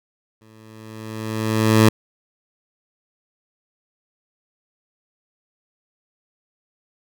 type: tone with exponential growth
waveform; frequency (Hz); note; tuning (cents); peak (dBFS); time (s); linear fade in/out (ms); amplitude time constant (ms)
15% pulse; 110; A2; 0; -3; 0.41-1.89; 5; 320
effects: none